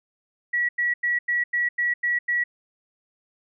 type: tone bursts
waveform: sine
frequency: 1930 Hz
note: B6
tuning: 40 cents flat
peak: -20 dBFS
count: 8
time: 0.53-2.44 s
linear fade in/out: 10 ms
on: 160 ms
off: 90 ms
effects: none